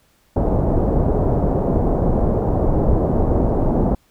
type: low-pass noise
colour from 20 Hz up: pink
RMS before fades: -17 dBFS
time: 0.36-3.95 s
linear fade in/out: 5 ms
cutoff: 740 Hz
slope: 24 dB/octave
effects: pink hiss -59 dBFS RMS until 4.1 s